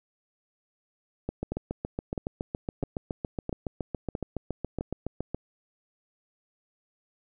two click trains, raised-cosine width 2 ms, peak -17 / -17 dBFS, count 6 / 30, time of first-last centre 1.52-4.809 / 1.29-5.346 s, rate 1.52 / 7.15 Hz, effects none

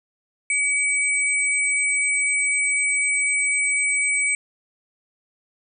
sine tone pair together, 2274 / 8096 Hz, C#7 / B8, +44 / +42 cents, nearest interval octave + minor seventh, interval 2198 cents, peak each -20 / -23 dBFS, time 0.5-4.35 s, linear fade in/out 2 ms, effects none

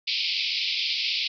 white band-pass noise, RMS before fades -27 dBFS, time 0.07-1.28 s, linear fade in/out 10 ms, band 2200 to 5100 Hz, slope 96 dB/octave, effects none

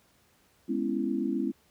sine chord, C# minor seventh, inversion second, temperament just, 207.9 / 249.5 / 277.2 / 332.6 Hz, G#3 / B3 / C#4 / E4, +2 / +18 / 0 / +16 cents, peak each -33 / -32 / -32 / -32 dBFS, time 0.68-1.52 s, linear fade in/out 20 ms, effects pink hiss -65 dBFS RMS until 1.7 s + high-pass 60 Hz 12 dB/octave

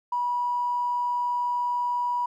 triangle tone with tanh clipping, 973 Hz, B5, 26 cents flat, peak -23 dBFS, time 0.12-2.26 s, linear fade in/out 5 ms, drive 2 dB, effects none

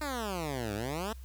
10% pulse exponential two-way sweep, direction down then up, 311.1 to 98.7 to 229.9 Hz, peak -25 dBFS, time 0.01-1.13 s, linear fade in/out 5 ms, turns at 0.74 s, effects added 64 Hz sine -43 dBFS peak until 1.24 s + white hiss -61 dBFS RMS until 1.24 s

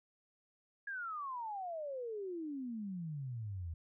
sine exponential sweep, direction down, 1669 to 78.9 Hz, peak -39 dBFS, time 0.87-3.74 s, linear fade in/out 5 ms, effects none

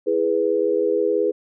sine chord, E major, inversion none, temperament equal, 329.6 / 415.3 / 493.9 Hz, E4 / G#4 / B4, 0 / 0 / 0 cents, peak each -25 / -20 / -21 dBFS, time 0.06-1.32 s, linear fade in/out 20 ms, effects none

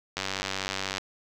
click train, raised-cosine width 0.2 ms, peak -12 dBFS, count 79, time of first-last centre 0.17-0.982 s, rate 96.1 Hz, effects none

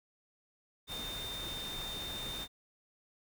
sine tone in noise, 3627 Hz, A#7, 48 cents flat, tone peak -40 dBFS, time 0.87-2.48 s, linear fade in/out 50 ms, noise pink, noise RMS -44 dBFS, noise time 0.87-2.48 s, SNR +1 dB, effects none

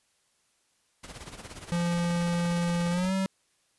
pink noise with tremolo, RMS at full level -41 dBFS, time 1.03-3.1 s, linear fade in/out 10 ms, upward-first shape sine, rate 17 Hz, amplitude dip 70%
square tone with pitch glide, 172.5 to 191.4 Hz, F3 to G3, -21 to -41 cents, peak -26 dBFS, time 1.72-3.26 s, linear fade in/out 0 ms, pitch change +180 cents, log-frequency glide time 2.9-3.13 s
effects white hiss -70 dBFS RMS until 3.78 s + resampled to 24000 Hz

